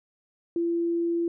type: tone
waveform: sine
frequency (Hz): 339.3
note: F4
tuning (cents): -50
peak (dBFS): -23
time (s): 0.56-1.28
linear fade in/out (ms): 2
effects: none